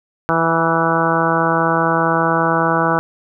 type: harmonic tone with a mistuned harmonic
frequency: 164.81 Hz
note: E3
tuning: in tune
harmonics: 1 / 2 / 3 / 4 / 5 / 6 / 7 / 8 / 9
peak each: -22 / -22 / -22 / -22 / -22 / -22 / -22 / -22 / -22 dBFS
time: 0.29-2.99 s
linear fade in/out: 0 ms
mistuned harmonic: 6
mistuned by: -19 cents
effects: none